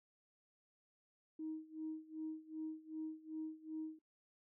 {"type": "tone with tremolo", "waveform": "sine", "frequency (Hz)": 314.7, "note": "D#4", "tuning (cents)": 20, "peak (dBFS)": -39, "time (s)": [1.39, 3.99], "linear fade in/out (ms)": 5, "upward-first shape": "sine", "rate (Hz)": 2.6, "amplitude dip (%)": 90, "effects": ["noise-tail reverb RT60 0.1 s tail -18 dB re dry", "tanh soft clip ceiling -35 dBFS"]}